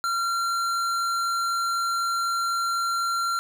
sine tone with hard clipping, 1372 Hz, F6, 31 cents flat, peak -25 dBFS, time 0.04-3.39 s, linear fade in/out 0 ms, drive 15 dB, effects none

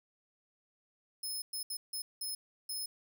15% pulse tone bursts at uneven times, 5180 Hz, E8, 31 cents flat, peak -31 dBFS, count 6, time 1.23-1.42 / 1.53-1.63 / 1.7-1.77 / 1.93-2.02 / 2.21-2.35 / 2.69-2.86 s, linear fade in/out 5 ms, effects none

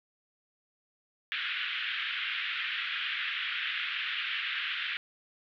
white band-pass noise, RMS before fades -34 dBFS, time 1.32-4.97 s, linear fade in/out 0 ms, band 1400 to 3400 Hz, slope 48 dB/octave, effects none

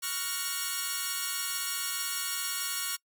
5% pulse chord, Gb major seventh, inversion second, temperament equal with one note detuned, 1113.9 / 1396.9 / 1480 / 1864.7 Hz, Db6 / F6 / Gb6 / Bb6, +8 / 0 / 0 / 0 cents, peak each -24 / -24 / -26 / -28 dBFS, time 0.02-2.97 s, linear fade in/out 20 ms, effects noise-tail reverb RT60 0.1 s tail -25 dB re dry

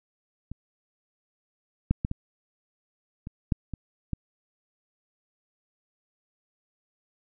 clicks, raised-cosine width 5 ms, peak -24 / -9 / -14 / -17 / -24 / -10 / -21 / -16 dBFS, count 8, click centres 0.516 / 1.91 / 2.049 / 2.114 / 3.271 / 3.522 / 3.737 / 4.133 s, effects none

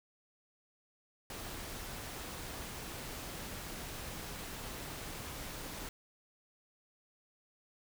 pink noise, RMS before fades -44 dBFS, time 1.3-5.89 s, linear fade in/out 2 ms, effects none

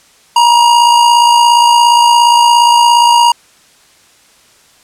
square tone with amplitude modulation, 948 Hz, A#5, 29 cents sharp, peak -3 dBFS, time 0.36-3.32 s, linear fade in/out 5 ms, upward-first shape sine, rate 57.2 Hz, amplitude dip 45%, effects white hiss -46 dBFS RMS until 4.83 s + low-pass 9000 Hz 12 dB/octave

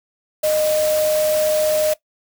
sine tone in noise, 615 Hz, D#5, 20 cents flat, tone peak -15 dBFS, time 0.43-1.94 s, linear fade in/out 10 ms, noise white, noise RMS -27 dBFS, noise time 0.43-1.94 s, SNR +9 dB, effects noise-tail reverb RT60 0.1 s tail -17 dB re dry

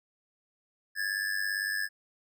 square ring-modulated tone, 1700 Hz, G#6, 40 cents sharp, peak -27 dBFS, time 0.95-1.89 s, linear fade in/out 50 ms, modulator 48.9 Hz, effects none

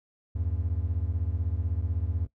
triangle beating tone pair, 77.78 / 93.78 Hz, D#2 / F#2, 0 / +24 cents, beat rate 16 Hz, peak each -27 / -28 dBFS, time 0.35-2.27 s, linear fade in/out 10 ms, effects noise-tail reverb RT60 0.1 s tail -19 dB re dry

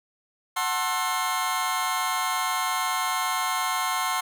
sawtooth chord, F# half-diminished seventh, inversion none, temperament just, 740 / 888 / 1065.6 / 1332 Hz, F#5 / A5 / C6 / E6, 0 / +16 / +31 / +18 cents, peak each -27 / -28 / -23 / -28 dBFS, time 0.56-4.21 s, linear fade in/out 10 ms, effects none

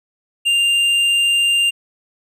sine tone with hard clipping, 2794 Hz, F7, in tune, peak -14 dBFS, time 0.45-1.71 s, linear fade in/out 20 ms, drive 6 dB, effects none

